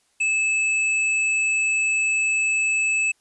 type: tone with hard clipping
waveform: sine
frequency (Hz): 2610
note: E7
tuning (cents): -18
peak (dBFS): -20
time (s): 0.2-3.12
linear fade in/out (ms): 10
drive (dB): 14
effects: white hiss -65 dBFS RMS until 3.2 s + resampled to 24000 Hz